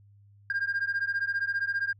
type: beating tone pair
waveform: sine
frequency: 1600 / 1615 Hz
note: G6 / G#6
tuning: +35 / -49 cents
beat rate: 15 Hz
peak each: -28 dBFS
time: 0.5-1.93 s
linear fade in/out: 2 ms
effects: tanh soft clip ceiling -23 dBFS + added 101 Hz sine -54 dBFS peak until 1.99 s